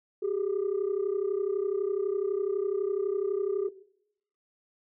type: tone pair together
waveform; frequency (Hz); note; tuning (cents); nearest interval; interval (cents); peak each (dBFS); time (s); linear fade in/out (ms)
sine; 383.3 / 415.3; G4 / G#4; -39 / 0; minor second; 139; -28; 0.22-3.69; 10
effects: noise-tail reverb RT60 0.7 s tail -17 dB re dry + tanh soft clip ceiling -22 dBFS